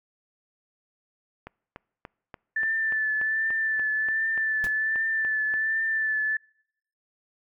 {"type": "click train", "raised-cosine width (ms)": 0.5, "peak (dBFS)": -24, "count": 15, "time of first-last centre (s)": [1.47, 5.54], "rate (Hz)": 3.44}
{"type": "tone with vibrato", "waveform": "sine", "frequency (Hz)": 1760, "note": "A6", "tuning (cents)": 0, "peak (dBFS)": -23, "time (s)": [2.56, 6.37], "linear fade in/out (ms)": 5, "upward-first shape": "triangle", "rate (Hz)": 1.3, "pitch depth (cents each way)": 32}
{"type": "noise with exponential decay", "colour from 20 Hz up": "pink", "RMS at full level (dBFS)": -33, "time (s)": [4.64, 4.73], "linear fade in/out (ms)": 0, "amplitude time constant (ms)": 18}
{"effects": ["noise-tail reverb RT60 0.7 s tail -26 dB re dry"]}